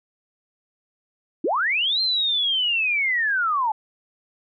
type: linear two-way sweep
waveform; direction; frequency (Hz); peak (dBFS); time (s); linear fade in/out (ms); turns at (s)
sine; up then down; 255.3 to 4189 to 834; -19; 1.44-3.72; 5; 2.01
effects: none